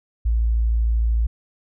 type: tone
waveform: sine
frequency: 56.6 Hz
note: A1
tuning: 50 cents sharp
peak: -16 dBFS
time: 0.25-1.27 s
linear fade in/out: 10 ms
effects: none